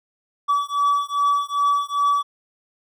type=beating tone pair; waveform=triangle; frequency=1145 / 1147.5 Hz; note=D6 / D6; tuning=-44 / -40 cents; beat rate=2.5 Hz; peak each=-19 dBFS; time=0.48-2.23 s; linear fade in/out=20 ms; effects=none